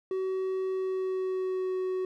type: tone with pitch glide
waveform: triangle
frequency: 377.7 to 372.1 Hz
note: F#4 to F#4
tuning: +36 to +10 cents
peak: -26 dBFS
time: 0.11-2.05 s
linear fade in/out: 2 ms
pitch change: -26 cents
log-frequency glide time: 0.71-1.75 s
effects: none